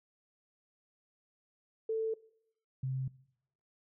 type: tone pair in turn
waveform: sine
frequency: 444 / 131.55 Hz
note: A4 / C3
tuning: +16 / +10 cents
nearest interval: octave + major sixth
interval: 2106 cents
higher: first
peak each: -30 / -32 dBFS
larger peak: first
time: 1.89-2.14 / 2.83-3.08 s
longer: neither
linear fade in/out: 5 ms
effects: noise-tail reverb RT60 0.7 s tail -21 dB re dry